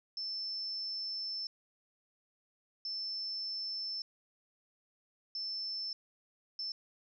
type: tone bursts at uneven times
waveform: sine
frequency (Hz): 5300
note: E8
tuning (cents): +9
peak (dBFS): -36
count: 4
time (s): 0.17-1.47 / 2.85-4.02 / 5.35-5.93 / 6.59-6.72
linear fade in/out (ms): 2
effects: none